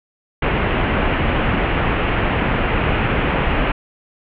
pink low-pass noise, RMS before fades -18 dBFS, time 0.42-3.72 s, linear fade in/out 5 ms, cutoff 2900 Hz, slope 48 dB/octave, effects none

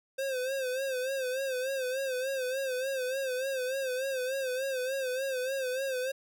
square tone with vibrato, 523.3 Hz, C5, in tune, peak -31 dBFS, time 0.18-6.12 s, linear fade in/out 10 ms, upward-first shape sine, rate 3.4 Hz, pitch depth 77 cents each way, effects none

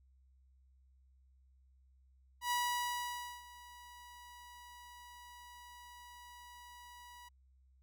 sawtooth tone with ADSR envelope, 972 Hz, B5, 28 cents flat, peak -28 dBFS, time 2.41-7.29 s, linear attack 100 ms, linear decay 910 ms, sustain -21 dB, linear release 11 ms, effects added 65 Hz sine -64 dBFS peak until 7.82 s

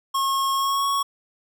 square tone with pitch glide, 1086 to 1110.1 Hz, C#6 to C#6, -36 to +2 cents, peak -21 dBFS, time 0.14-1.03 s, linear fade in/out 10 ms, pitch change +38 cents, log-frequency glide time 0.54-0.86 s, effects none

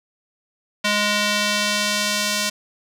square tone with band-pass filter sweep, 207.7 Hz, G#3, in tune, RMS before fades -21 dBFS, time 0.84-2.5 s, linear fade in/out 10 ms, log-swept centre 3100 to 5600 Hz, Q 0.79, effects none

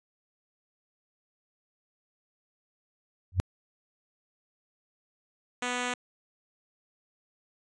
sine tone with exponential growth, 90.9 Hz, F#2, 30 cents flat, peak -16 dBFS, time 3.32-3.4 s, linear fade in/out 0 ms, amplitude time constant 17 ms
5% pulse tone, 246.9 Hz, B3, in tune, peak -18 dBFS, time 5.62-5.94 s, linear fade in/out 5 ms
effects resampled to 22050 Hz

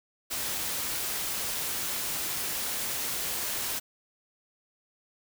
white noise, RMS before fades -32 dBFS, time 0.3-3.8 s, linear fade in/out 20 ms, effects none

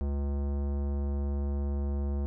sine tone with tanh clipping, 70.6 Hz, C#2, 32 cents sharp, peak -30 dBFS, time 0.01-2.26 s, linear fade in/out 0 ms, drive 18 dB, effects none

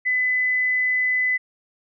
sine tone, 2008 Hz, B6, 28 cents sharp, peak -18 dBFS, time 0.05-1.38 s, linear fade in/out 20 ms, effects none

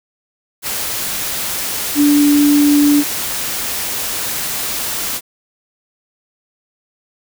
sine tone in noise, 291 Hz, D4, 16 cents flat, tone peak -8 dBFS, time 1.95-3.04 s, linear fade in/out 50 ms, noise white, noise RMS -21 dBFS, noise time 0.62-5.21 s, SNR +10 dB, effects none

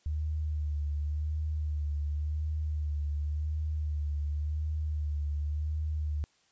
sine tone with vibrato, 75.2 Hz, D2, 42 cents sharp, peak -29 dBFS, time 0.06-6.24 s, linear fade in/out 0 ms, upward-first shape sine, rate 0.91 Hz, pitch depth 42 cents each way, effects white hiss -68 dBFS RMS until 6.51 s + resampled to 16000 Hz

